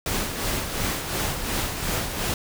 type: noise with tremolo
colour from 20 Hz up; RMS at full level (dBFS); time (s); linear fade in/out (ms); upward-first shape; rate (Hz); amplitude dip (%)
pink; -25; 0.06-2.34; 2; sine; 2.8; 50
effects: none